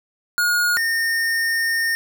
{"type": "tone pair in turn", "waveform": "square", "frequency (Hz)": [1437, 1828.2], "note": ["F6", "A#6"], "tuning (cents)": [49, -34], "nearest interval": "major third", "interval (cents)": 417, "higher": "second", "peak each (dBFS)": [-17, -19], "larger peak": "first", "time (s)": [[0.38, 0.77], [0.77, 1.95]], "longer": "second", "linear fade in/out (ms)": 0, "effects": []}